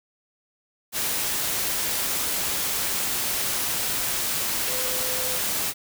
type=tone in noise; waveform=sine; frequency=509 Hz; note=C5; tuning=48 cents flat; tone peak=-34 dBFS; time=4.67-5.4 s; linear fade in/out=50 ms; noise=white; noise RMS=-26 dBFS; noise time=0.92-5.74 s; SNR=-11 dB; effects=none